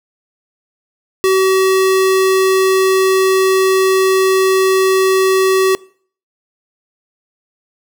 square tone, 380 Hz, F#4, 46 cents sharp, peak -10 dBFS, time 1.24-5.75 s, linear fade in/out 0 ms, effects noise-tail reverb RT60 0.5 s tail -23 dB re dry

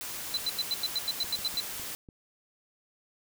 white noise, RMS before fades -38 dBFS, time 0.01-1.95 s, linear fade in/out 0 ms
sine tone bursts, 4032 Hz, B7, 35 cents sharp, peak -26 dBFS, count 11, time 0.34-1.602 s, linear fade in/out 2 ms, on 32 ms, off 91 ms
clicks, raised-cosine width 3 ms, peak -35 dBFS, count 5, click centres 1.244 / 1.391 / 1.542 / 1.797 / 2.088 s
effects none

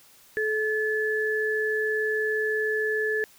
sine tone pair together, 431.6 / 1726.4 Hz, A4 / A6, -33 / -33 cents, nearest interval 2 octaves, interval 2400 cents, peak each -26 dBFS, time 0.37-3.24 s, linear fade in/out 0 ms, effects white hiss -55 dBFS RMS until 3.38 s

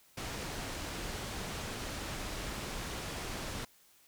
pink low-pass noise, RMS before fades -40 dBFS, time 0.17-3.65 s, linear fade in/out 5 ms, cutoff 8600 Hz, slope 12 dB/octave, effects white hiss -64 dBFS RMS until 4.07 s

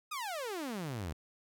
sawtooth exponential sweep, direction down, 1286 to 72.3 Hz, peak -33 dBFS, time 0.11-1.13 s, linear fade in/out 10 ms, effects none

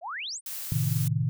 sine exponential sweep, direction up, 613 to 9600 Hz, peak -32 dBFS, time 0.01-0.41 s, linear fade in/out 50 ms
blue noise, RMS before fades -36 dBFS, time 0.46-1.08 s, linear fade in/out 2 ms
sine chord, A diminished, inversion none, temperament equal with one note detuned, 110.77 / 130.81 / 155.56 Hz, A2 / C3 / Eb3, +12 / 0 / 0 cents, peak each -28 dBFS, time 0.72-1.29 s, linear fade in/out 0 ms
effects none

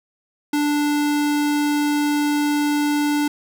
square tone, 293.7 Hz, D4, in tune, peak -18 dBFS, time 0.53-3.28 s, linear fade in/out 5 ms, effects none

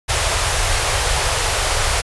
pink band-stop noise, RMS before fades -18 dBFS, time 0.08-2.02 s, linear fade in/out 20 ms, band 110 to 470 Hz, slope 24 dB/octave, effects resampled to 24000 Hz

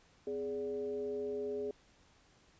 sine tone with frequency modulation, 416.6 Hz, G#4, 5 cents sharp, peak -35 dBFS, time 0.27-1.71 s, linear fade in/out 2 ms, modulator 162 Hz, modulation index 0.59, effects pink hiss -66 dBFS RMS until 2.59 s + resampled to 16000 Hz

